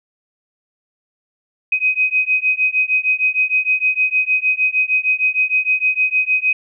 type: beating tone pair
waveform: sine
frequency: 2514 / 2520.5 Hz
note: D#7 / D#7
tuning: +17 / +22 cents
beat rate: 6.5 Hz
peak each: -17 dBFS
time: 1.72-6.53 s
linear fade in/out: 5 ms
effects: none